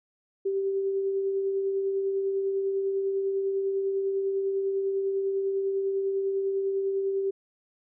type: tone with tremolo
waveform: sine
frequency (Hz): 390.2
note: G4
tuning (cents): -8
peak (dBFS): -23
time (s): 0.45-7.31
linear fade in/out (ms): 10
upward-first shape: triangle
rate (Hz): 10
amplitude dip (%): 35
effects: none